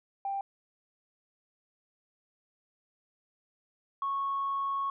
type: tone pair in turn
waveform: sine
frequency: 789 / 1102.4 Hz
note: G5 / C#6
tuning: +11 / -10 cents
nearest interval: tritone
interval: 579 cents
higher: second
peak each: -30 / -28 dBFS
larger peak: second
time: 0.25-0.41 / 4.02-4.9 s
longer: second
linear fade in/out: 2 ms
effects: tanh soft clip ceiling -24 dBFS